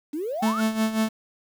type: exponential sweep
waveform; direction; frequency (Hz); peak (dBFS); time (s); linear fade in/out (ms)
sine; up; 280 to 1490; -26; 0.13-0.61; 10
type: tone with tremolo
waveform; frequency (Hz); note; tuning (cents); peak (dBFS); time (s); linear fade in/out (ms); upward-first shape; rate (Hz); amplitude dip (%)
45% pulse; 220; A3; 0; -19; 0.42-1.09; 10; sine; 5.5; 70
effects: 8-bit